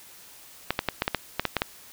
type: clicks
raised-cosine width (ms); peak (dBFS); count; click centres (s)
0.3; -7; 10; 0.706 / 0.791 / 0.887 / 1.021 / 1.079 / 1.147 / 1.396 / 1.453 / 1.567 / 1.619
effects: white hiss -49 dBFS RMS until 1.92 s